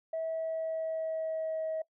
sine tone with pitch glide, 648 to 637.2 Hz, E5 to D#5, -30 to +41 cents, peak -30 dBFS, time 0.13-1.82 s, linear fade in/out 5 ms, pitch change -29 cents, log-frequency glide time 0.29-1.66 s, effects noise-tail reverb RT60 0.1 s tail -21 dB re dry + tanh soft clip ceiling -28 dBFS

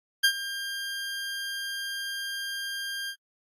20% pulse tone with ADSR envelope, 1600 Hz, G6, 35 cents sharp, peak -12 dBFS, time 0.23-3.16 s, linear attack 16 ms, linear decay 75 ms, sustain -15 dB, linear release 71 ms, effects AAC 48 kbps

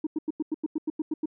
sine tone bursts, 311.1 Hz, D#4, in tune, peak -23 dBFS, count 11, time 0.04-1.258 s, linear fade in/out 5 ms, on 28 ms, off 91 ms, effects tanh soft clip ceiling -22 dBFS

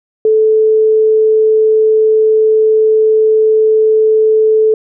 sine tone, 436.2 Hz, A4, 15 cents flat, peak -6 dBFS, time 0.25-4.74 s, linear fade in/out 2 ms, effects none

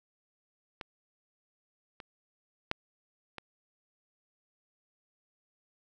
clicks, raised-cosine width 0.3 ms, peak -23 / -28 / -13 / -24 dBFS, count 4, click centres 0.812 / 2.002 / 2.714 / 3.383 s, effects none

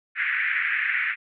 pink band-pass noise, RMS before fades -25 dBFS, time 0.15-1.16 s, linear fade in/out 50 ms, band 1600 to 2300 Hz, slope 48 dB/octave, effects none

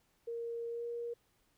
sine tone with pitch glide, 466.2 to 471.9 Hz, A#4 to A#4, 0 to +21 cents, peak -37 dBFS, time 0.27-1.14 s, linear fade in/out 10 ms, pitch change +21 cents, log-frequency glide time 0.69-0.85 s, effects pink hiss -74 dBFS RMS until 1.57 s

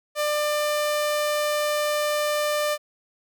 sawtooth tone, 596 Hz, D5, 25 cents sharp, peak -18 dBFS, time 0.15-2.78 s, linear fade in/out 50 ms, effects none

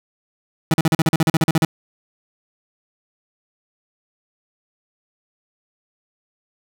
30% pulse tone bursts, 160.9 Hz, E3, 42 cents flat, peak -10 dBFS, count 14, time 0.71-1.65 s, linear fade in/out 2 ms, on 30 ms, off 40 ms, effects none

